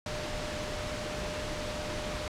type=tone in noise; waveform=sine; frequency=604 Hz; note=D5; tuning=48 cents sharp; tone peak=-39 dBFS; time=0.06-2.28 s; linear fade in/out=2 ms; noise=pink; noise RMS=-36 dBFS; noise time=0.06-2.28 s; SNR=-6 dB; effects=low-pass 6000 Hz 12 dB/octave